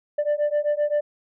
sine beating tone pair, 587.3 / 595 Hz, D5 / D5, 0 / +22 cents, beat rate 7.7 Hz, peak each -21 dBFS, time 0.18-1.01 s, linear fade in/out 10 ms, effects tanh soft clip ceiling -17 dBFS

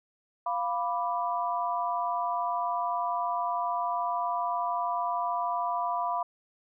sine chord, B diminished, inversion second, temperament equal, 698.5 / 987.8 / 1174.7 Hz, F5 / B5 / D6, 0 / 0 / 0 cents, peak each -31 / -30 / -34 dBFS, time 0.46-6.23 s, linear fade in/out 5 ms, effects none

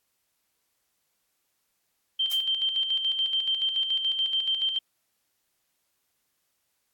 sine tone with tremolo, 3136 Hz, G7, in tune, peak -22 dBFS, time 2.19-4.79 s, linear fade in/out 10 ms, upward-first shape square, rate 7 Hz, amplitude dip 50%
blue noise with exponential decay, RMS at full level -30 dBFS, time 2.31-2.47 s, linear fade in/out 5 ms, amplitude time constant 33 ms
effects white hiss -75 dBFS RMS until 6.93 s + AAC 64 kbps

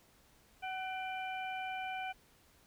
harmonic tone with a mistuned harmonic, 752 Hz, F#5, 28 cents sharp, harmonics 1 / 2 / 3 / 4, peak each -39 / -46 / -44 / -51 dBFS, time 0.62-2.13 s, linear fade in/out 20 ms, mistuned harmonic 3, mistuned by +87 cents, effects pink hiss -66 dBFS RMS until 2.66 s

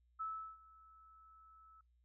sine tone with ADSR envelope, 1306 Hz, E6, 17 cents flat, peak -38 dBFS, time 0.19-1.81 s, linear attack 20 ms, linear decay 360 ms, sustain -22 dB, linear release 4 ms, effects noise-tail reverb RT60 0.2 s tail -25 dB re dry + added 60 Hz sine -70 dBFS peak until 2.04 s

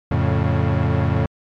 35% pulse chord, F augmented, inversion none, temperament equal, 87.31 / 110 / 138.59 Hz, F2 / A2 / C#3, 0 / 0 / 0 cents, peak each -19 dBFS, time 0.11-1.26 s, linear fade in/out 5 ms, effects low-pass 2000 Hz 12 dB/octave + MP3 96 kbps

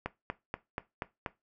click train, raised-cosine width 0.5 ms, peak -18 dBFS, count 6, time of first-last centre 0.06-1.262 s, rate 4.16 Hz, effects noise-tail reverb RT60 0.2 s tail -17 dB re dry

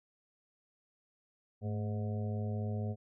harmonic tone with a mistuned harmonic, 104.1 Hz, G#2, 5 cents sharp, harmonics 1 / 2 / 4 / 5 / 6 / 7, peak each -34 / -40 / -46 / -48 / -50 / -51 dBFS, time 1.61-2.96 s, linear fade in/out 50 ms, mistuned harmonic 2, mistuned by +80 cents, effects none

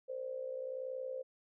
sine tone with amplitude modulation, 520 Hz, C5, 11 cents flat, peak -35 dBFS, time 0.08-1.23 s, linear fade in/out 20 ms, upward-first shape sine, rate 61.2 Hz, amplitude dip 70%, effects none

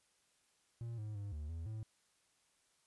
triangle tone with pitch steps, 116.8 / 106.8 / 101.2 / 74.7 / 82.3 / 109.5 Hz, A#2 / G#2 / G#2 / D2 / E2 / A2, +4 / +49 / -44 / +30 / -2 / -8 cents, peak -39 dBFS, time 0.81-1.83 s, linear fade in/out 0 ms, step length 170 ms, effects white hiss -75 dBFS RMS until 2.86 s + resampled to 24000 Hz

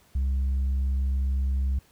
sine tone with tanh clipping, 66.7 Hz, C2, 34 cents sharp, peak -23 dBFS, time 0.15-1.79 s, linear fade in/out 5 ms, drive 2 dB, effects pink hiss -60 dBFS RMS until 1.91 s

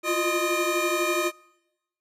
square tone cluster, 343.6 / 355.7 / 613 / 1248 / 2409 Hz, F4 / F4 / D#5 / D#6 / D7, -28 / +32 / -26 / +5 / +43 cents, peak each -30 dBFS, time 0.03-1.32 s, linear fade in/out 50 ms, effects noise-tail reverb RT60 1.0 s tail -26 dB re dry + resampled to 32000 Hz

